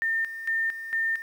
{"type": "tone with tremolo", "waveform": "sine", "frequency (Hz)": 1810, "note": "A6", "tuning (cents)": 48, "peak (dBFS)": -23, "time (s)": [0.02, 1.22], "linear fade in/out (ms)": 0, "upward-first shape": "square", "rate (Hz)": 2.2, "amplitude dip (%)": 70, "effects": ["9-bit"]}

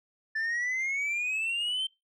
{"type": "exponential sweep", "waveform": "sine", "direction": "up", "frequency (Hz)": [1752, 3136], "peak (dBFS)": -25, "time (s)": [0.35, 1.87], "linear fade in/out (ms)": 10, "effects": ["noise-tail reverb RT60 0.2 s tail -23 dB re dry", "tanh soft clip ceiling -27 dBFS"]}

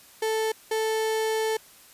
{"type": "tone bursts at uneven times", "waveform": "35% pulse", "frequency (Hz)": 440, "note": "A4", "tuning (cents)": 0, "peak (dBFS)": -22, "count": 2, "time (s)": [[0.22, 0.52], [0.71, 1.57]], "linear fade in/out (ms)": 5, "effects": ["white hiss -52 dBFS RMS until 1.93 s", "resampled to 32000 Hz"]}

